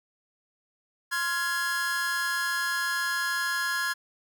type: chord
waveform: 45% pulse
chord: F minor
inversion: second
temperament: just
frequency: 1047.7 / 1396.9 / 1676.3 Hz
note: C6 / F6 / Ab6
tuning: +2 / 0 / +16 cents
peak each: -34 / -33 / -28 dBFS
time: 1.11-3.94 s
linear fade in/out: 20 ms
effects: none